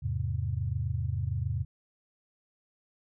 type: chord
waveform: sine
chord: E augmented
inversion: none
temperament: equal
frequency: 82.41 / 103.83 / 130.81 Hz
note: E2 / G#2 / B#2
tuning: 0 / 0 / 0 cents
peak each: -33 / -32 / -33 dBFS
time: 0.02-1.65 s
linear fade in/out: 20 ms
effects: none